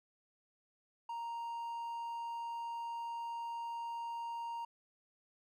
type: tone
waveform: triangle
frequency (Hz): 932.3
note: A#5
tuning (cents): 0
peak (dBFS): -37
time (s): 1.09-4.65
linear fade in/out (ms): 5
effects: none